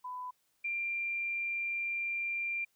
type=tone pair in turn; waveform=sine; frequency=1000 / 2378 Hz; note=B5 / D7; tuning=+21 / +21 cents; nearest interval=octave + minor third; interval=1500 cents; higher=second; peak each=-38 / -32 dBFS; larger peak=second; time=0.04-0.31 / 0.64-2.65 s; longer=second; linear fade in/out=10 ms; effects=white hiss -75 dBFS RMS until 2.75 s